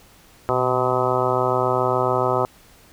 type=harmonic tone with a mistuned harmonic; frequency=127.1 Hz; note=C3; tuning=50 cents flat; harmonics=1 / 2 / 3 / 4 / 5 / 6 / 7 / 8 / 9 / 10; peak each=-28 / -33 / -24 / -25 / -25 / -27 / -28 / -27 / -31 / -26 dBFS; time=0.49-2.45 s; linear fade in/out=0 ms; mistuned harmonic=1; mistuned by=-64 cents; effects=pink hiss -51 dBFS RMS until 2.92 s